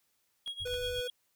triangle tone with tremolo, 3296 Hz, G#7, 14 cents flat, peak -33 dBFS, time 0.46-1.1 s, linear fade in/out 2 ms, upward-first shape sine, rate 8.1 Hz, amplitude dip 85%
clicks, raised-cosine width 0.2 ms, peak -32 dBFS, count 3, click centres 0.477 / 0.674 / 0.741 s
white low-pass noise, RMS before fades -46 dBFS, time 0.6-1.01 s, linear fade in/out 5 ms, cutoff 110 Hz, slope 48 dB/octave
square tone, 493.9 Hz, B4, in tune, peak -35 dBFS, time 0.65-1.08 s, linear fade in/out 10 ms
effects white hiss -75 dBFS RMS until 1.35 s

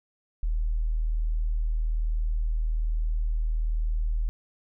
sine tone, 39.41 Hz, D#1, 23 cents sharp, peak -23 dBFS, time 0.43-4.29 s, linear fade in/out 0 ms, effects none

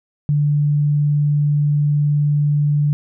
sine tone, 146.83 Hz, D3, in tune, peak -13 dBFS, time 0.29-2.93 s, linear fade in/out 0 ms, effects none

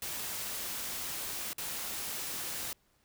white noise with dropouts, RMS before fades -38 dBFS, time 0.02-2.73 s, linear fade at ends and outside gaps 2 ms, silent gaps 1.532-1.581 s, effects pink hiss -71 dBFS RMS until 3.04 s

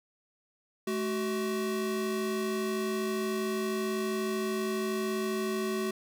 square tone pair together, 215.2 / 376.2 Hz, A3 / F#4, -38 / +29 cents, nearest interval minor seventh, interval 967 cents, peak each -34 / -32 dBFS, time 0.87-5.91 s, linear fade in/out 5 ms, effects none

